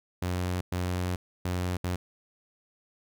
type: tone bursts at uneven times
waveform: sawtooth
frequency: 90.1 Hz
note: F#2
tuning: 45 cents flat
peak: -24 dBFS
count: 4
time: 0.22-0.61 / 0.72-1.16 / 1.45-1.77 / 1.84-1.96 s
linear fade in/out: 5 ms
effects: none